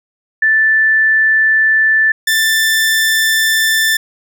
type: tone pair in turn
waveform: sine / sawtooth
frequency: 1760 / 1771.2 Hz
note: A6 / A6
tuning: 0 / +11 cents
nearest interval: unison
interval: 11 cents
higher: second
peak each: -8 / -7 dBFS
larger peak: second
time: 0.42-2.12 / 2.27-3.97 s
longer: neither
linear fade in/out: 5 ms
effects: none